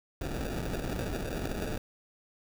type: noise with sample-and-hold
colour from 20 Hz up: pink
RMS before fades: -34 dBFS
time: 0.21-1.78 s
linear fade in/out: 5 ms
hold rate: 1050 Hz
effects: none